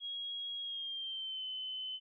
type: tone with pitch glide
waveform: sine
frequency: 3298 to 3042 Hz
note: G#7 to F#7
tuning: -13 to +47 cents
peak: -38 dBFS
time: 0-2 s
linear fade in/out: 50 ms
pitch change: -140 cents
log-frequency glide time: 0.61-1.45 s
effects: none